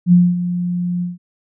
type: tone with ADSR envelope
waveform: sine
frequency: 176.8 Hz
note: F3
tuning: 22 cents sharp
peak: -5 dBFS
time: 0.06-1.18 s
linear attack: 63 ms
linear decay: 230 ms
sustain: -12 dB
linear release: 160 ms
effects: none